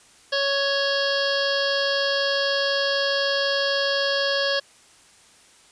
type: harmonic tone with a mistuned harmonic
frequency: 556 Hz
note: C#5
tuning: 5 cents sharp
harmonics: 1 / 2 / 3 / 5 / 6 / 7 / 8 / 9 / 10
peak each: -24 / -33 / -26 / -35 / -29 / -38 / -29 / -32 / -38 dBFS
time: 0.32-4.6 s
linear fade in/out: 10 ms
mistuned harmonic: 6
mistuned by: -28 cents
effects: white hiss -53 dBFS RMS until 5.71 s + resampled to 22050 Hz